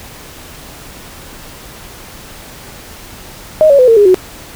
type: tone with pitch steps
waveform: sine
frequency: 622.3 / 560.8 / 505.5 / 455.6 / 410.6 / 370 Hz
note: D#5 / C#5 / B4 / A#4 / G#4 / F#4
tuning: 0 / +20 / +40 / -40 / -20 / 0 cents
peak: -3 dBFS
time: 3.61-4.144 s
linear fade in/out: 0 ms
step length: 89 ms
effects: pink hiss -33 dBFS RMS until 4.55 s